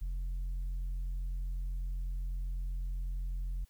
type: tone with tanh clipping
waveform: sine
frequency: 44 Hz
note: F1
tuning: 14 cents sharp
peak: -34 dBFS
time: 0.01-3.65 s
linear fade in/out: 10 ms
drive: 3 dB
effects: white hiss -70 dBFS RMS until 3.69 s